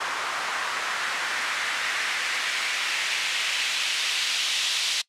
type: noise with band-pass filter sweep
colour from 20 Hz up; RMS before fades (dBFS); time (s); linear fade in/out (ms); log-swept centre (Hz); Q
white; -27; 0-5.02; 10; 1200 to 3500; 1.5
effects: noise-tail reverb RT60 0.1 s tail -21 dB re dry + low-pass 9000 Hz 12 dB/octave